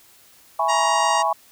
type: chord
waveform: sine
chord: C# minor seventh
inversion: first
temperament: equal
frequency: 659.3 / 830.6 / 987.8 / 1108.7 Hz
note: E5 / G#5 / B5 / C#6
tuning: 0 / 0 / 0 / 0 cents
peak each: -25 / -22 / -24 / -23 dBFS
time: 0.59-1.33 s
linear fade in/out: 5 ms
type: harmonic tone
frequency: 941 Hz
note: A#5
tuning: 16 cents sharp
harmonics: 1 / 2 / 3 / 4 / 5 / 6 / 7 / 8 / 9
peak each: -25 / -28 / -29 / -34 / -34 / -33 / -33 / -37 / -34 dBFS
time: 0.68-1.23 s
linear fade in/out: 20 ms
effects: white hiss -52 dBFS RMS until 1.51 s